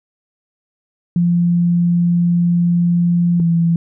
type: tone pair in turn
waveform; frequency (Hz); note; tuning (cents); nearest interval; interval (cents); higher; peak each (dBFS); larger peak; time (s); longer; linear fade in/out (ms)
sine; 173.2 / 168.08; F3 / E3; -14 / +34; minor second; 52; first; -11; neither; 1.16-3.4 / 3.4-3.76; first; 2
effects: none